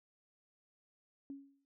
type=tone with exponential decay; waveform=sine; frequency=277.2 Hz; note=C#4; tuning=in tune; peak=-40 dBFS; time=1.3-1.65 s; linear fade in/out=1 ms; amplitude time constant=75 ms; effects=noise-tail reverb RT60 0.1 s tail -20 dB re dry